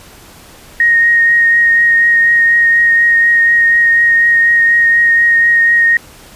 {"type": "tone with vibrato", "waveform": "sine", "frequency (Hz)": 1864.7, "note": "A#6", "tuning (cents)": 0, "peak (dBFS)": -6, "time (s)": [0.8, 5.97], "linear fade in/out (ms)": 2, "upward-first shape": "triangle", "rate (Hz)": 4.1, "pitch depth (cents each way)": 17, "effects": ["pink hiss -38 dBFS RMS until 6.35 s", "resampled to 32000 Hz"]}